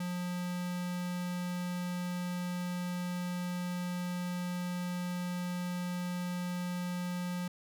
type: tone with notch filter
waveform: square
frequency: 178.2 Hz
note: F3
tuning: 35 cents sharp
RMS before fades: -36 dBFS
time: 0-7.48 s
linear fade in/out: 5 ms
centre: 450 Hz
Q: 2
effects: none